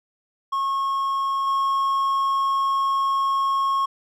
triangle tone with level steps, 1090 Hz, C#6, 29 cents flat, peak -19 / -17 dBFS, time 0.52-3.86 s, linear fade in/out 10 ms, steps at 1.47 s, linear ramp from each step 2 ms, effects none

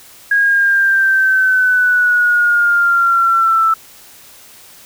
sine exponential sweep, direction down, 1644 to 1318.5 Hz, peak -9 dBFS, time 0.31-3.74 s, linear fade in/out 5 ms, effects white hiss -41 dBFS RMS until 4.85 s

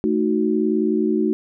sine chord, D# diminished, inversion second, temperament equal, 220 / 311.1 / 370 Hz, A3 / D#4 / F#4, 0 / 0 / 0 cents, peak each -21 dBFS, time 0.04-1.33 s, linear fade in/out 0 ms, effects none

